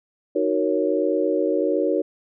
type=chord; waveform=sine; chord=D# minor seventh; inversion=none; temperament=equal with one note detuned; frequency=311.1 / 372.4 / 466.2 / 554.4 Hz; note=D#4 / F#4 / A#4 / C#5; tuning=0 / +11 / 0 / 0 cents; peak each=-24 dBFS; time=0.35-2.02 s; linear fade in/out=10 ms; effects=none